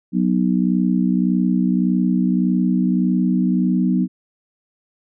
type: chord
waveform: sine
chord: B major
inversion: second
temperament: just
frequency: 185.21 / 246.9 / 308.7 Hz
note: F#3 / B3 / D#4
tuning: +2 / 0 / -14 cents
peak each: -17 / -19 / -23 dBFS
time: 0.12-4.08 s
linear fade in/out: 50 ms
effects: none